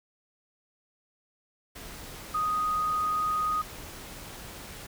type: tone in noise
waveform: sine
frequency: 1244.5 Hz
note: D#6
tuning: in tune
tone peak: -25 dBFS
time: 2.34-3.62 s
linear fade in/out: 10 ms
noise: pink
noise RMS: -43 dBFS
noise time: 1.75-4.87 s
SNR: +15 dB
effects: none